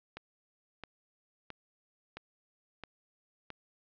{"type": "click train", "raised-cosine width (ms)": 0.3, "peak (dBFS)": -26, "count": 6, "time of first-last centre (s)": [0.17, 3.503], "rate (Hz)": 1.5, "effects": ["low-pass 5000 Hz 12 dB/octave"]}